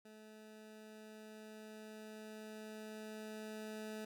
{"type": "tone with level ramp", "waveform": "20% pulse", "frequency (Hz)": 216.1, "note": "A3", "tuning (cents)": -31, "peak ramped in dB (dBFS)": [-51, -39], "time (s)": [0.05, 4.05], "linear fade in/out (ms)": 5, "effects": []}